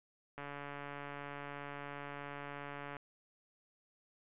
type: click train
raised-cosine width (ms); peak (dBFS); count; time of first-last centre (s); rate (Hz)
0.5; -30; 371; 0.38-2.967; 143
effects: resampled to 8000 Hz